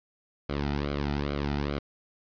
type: tone with flanger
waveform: sawtooth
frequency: 71.7 Hz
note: D2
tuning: 41 cents flat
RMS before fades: -30 dBFS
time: 0.49-1.79 s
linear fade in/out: 5 ms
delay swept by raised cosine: 1.1 to 1.84 ms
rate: 2.4 Hz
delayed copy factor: -0.8
effects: resampled to 11025 Hz + 8-bit